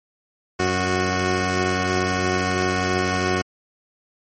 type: tone pair together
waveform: 10% pulse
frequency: 92.5 / 367 Hz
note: F#2 / F#4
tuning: 0 / -14 cents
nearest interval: 2 octaves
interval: 2386 cents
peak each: -14 / -14 dBFS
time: 0.59-3.42 s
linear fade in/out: 10 ms
effects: MP3 32 kbps